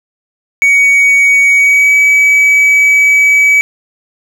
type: tone with pitch glide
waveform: triangle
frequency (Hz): 2248 to 2282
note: C#7 to C#7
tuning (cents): +24 to +50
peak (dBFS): -3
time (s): 0.62-3.61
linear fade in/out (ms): 0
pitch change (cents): +26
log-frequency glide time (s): 1.51-1.95
effects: none